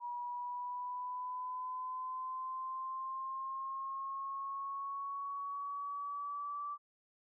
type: linear sweep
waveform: sine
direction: up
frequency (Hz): 963 to 1164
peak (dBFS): -38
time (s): 0-6.78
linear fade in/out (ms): 50
effects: none